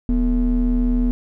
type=ring-modulated tone; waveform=triangle; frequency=103.1 Hz; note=G#2; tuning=12 cents flat; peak=-10 dBFS; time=0.09-1.11 s; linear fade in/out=0 ms; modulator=143 Hz; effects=none